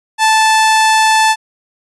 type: tone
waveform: sawtooth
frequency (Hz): 877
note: A5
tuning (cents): -6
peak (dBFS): -4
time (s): 0.18-1.36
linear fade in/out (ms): 50
effects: resampled to 24000 Hz